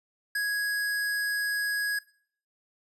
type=tone; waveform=square; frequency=1662 Hz; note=G#6; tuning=1 cent sharp; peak=-27 dBFS; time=0.35-1.99 s; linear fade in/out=5 ms; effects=noise-tail reverb RT60 0.6 s tail -22 dB re dry + resampled to 32000 Hz